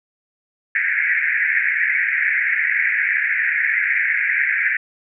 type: band-pass noise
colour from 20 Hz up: pink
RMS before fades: -19 dBFS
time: 0.75-4.77 s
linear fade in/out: 5 ms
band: 1600 to 2300 Hz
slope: 96 dB/octave
effects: none